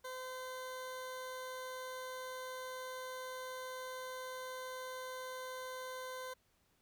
20% pulse tone, 513 Hz, C5, 34 cents flat, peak -38 dBFS, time 0.04-6.34 s, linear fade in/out 10 ms, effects pink hiss -75 dBFS RMS until 6.81 s

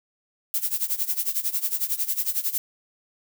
violet noise with tremolo, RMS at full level -23 dBFS, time 0.54-2.58 s, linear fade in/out 0 ms, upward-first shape sine, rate 11 Hz, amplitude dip 85%, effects none

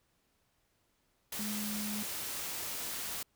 sine tone in noise, 210 Hz, G#3, 19 cents sharp, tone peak -37 dBFS, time 1.39-2.03 s, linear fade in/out 5 ms, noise white, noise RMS -39 dBFS, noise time 1.32-3.23 s, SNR -1 dB, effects pink hiss -75 dBFS RMS until 3.35 s

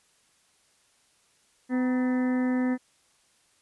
harmonic tone with a mistuned harmonic, 253.2 Hz, B3, 43 cents sharp, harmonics 1 / 2 / 3 / 4 / 5 / 6 / 7 / 8, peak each -23 / -35 / -41 / -43 / -46 / -50 / -40 / -45 dBFS, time 1.69-2.78 s, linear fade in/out 50 ms, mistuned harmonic 4, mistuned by -91 cents, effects white hiss -65 dBFS RMS until 3.61 s + resampled to 24000 Hz

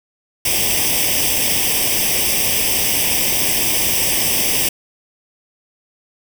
white noise with comb filter, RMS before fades -17 dBFS, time 0.45-4.69 s, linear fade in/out 5 ms, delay 0.36 ms, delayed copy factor +0.9, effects none

